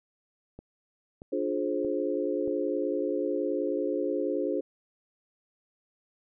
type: click train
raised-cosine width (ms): 2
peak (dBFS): -30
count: 4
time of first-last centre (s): 0.59-2.477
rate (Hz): 1.59
type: chord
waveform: sine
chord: D half-diminished seventh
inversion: none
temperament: just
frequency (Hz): 293.7 / 352.4 / 422.9 / 528.6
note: D4 / F4 / Ab4 / C5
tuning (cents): 0 / +16 / +31 / +18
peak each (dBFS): -32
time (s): 1.32-4.61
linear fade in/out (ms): 10
effects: none